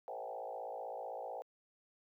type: tone with frequency modulation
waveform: sine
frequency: 646 Hz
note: E5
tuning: 35 cents flat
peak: -40 dBFS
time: 0.08-1.42 s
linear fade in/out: 0 ms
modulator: 55.8 Hz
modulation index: 3.4
effects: high-pass 400 Hz 12 dB/octave + 13-bit